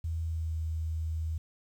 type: tone with pitch glide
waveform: sine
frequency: 81.6 to 80.15 Hz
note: E2 to E2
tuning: -17 to -48 cents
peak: -30 dBFS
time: 0.04-1.38 s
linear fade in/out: 5 ms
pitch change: -31 cents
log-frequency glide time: 0.23-0.55 s
effects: 10-bit